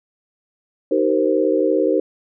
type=chord; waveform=sine; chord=C minor seventh; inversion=first; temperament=equal with one note detuned; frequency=311.1 / 383 / 466.2 / 523.3 Hz; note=Eb4 / G4 / Bb4 / C5; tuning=0 / -40 / 0 / 0 cents; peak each=-20 dBFS; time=0.91-2 s; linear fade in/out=5 ms; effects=none